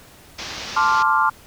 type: low-pass noise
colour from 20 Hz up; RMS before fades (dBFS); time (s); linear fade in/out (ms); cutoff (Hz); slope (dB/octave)
white; -32; 0.38-1.03; 10; 6000; 48
type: chord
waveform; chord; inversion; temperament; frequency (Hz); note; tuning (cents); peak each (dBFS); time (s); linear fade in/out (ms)
sine; D minor seventh; second; equal; 880 / 1046.5 / 1174.7 / 1396.9; A5 / C6 / D6 / F6; 0 / 0 / 0 / 0; -20; 0.76-1.3; 10
effects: pink hiss -47 dBFS RMS until 1.46 s